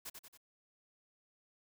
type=noise with echo; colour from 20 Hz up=white; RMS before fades=-45 dBFS; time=0.05-0.1 s; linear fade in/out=10 ms; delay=92 ms; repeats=3; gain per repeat=-5 dB; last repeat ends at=0.376 s; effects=none